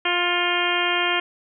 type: harmonic tone with a mistuned harmonic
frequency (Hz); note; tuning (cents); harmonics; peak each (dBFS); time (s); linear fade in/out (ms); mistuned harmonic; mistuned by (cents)
351.6; F4; +12; 1 / 2 / 3 / 4 / 5 / 6 / 7 / 8 / 9; -28 / -28 / -28 / -28 / -28 / -28 / -28 / -28 / -28; 0.05-1.2; 5; 6; +27
effects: none